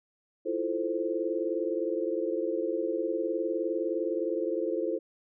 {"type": "chord", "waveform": "sine", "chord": "F major seventh", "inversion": "third", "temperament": "equal", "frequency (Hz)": [329.6, 349.2, 440, 523.3], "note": ["E4", "F4", "A4", "C5"], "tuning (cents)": [0, 0, 0, 0], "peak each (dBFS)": -33, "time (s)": [0.45, 4.99], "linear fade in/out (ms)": 20, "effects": []}